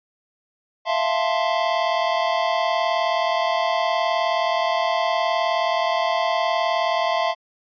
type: chord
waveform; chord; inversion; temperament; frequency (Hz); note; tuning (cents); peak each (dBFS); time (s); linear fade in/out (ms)
square; F major seventh; third; equal; 659.3 / 698.5 / 880 / 1046.5; E5 / F5 / A5 / C6; 0 / 0 / 0 / 0; -24 / -25 / -28 / -26; 0.85-7.35; 50
effects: resampled to 11025 Hz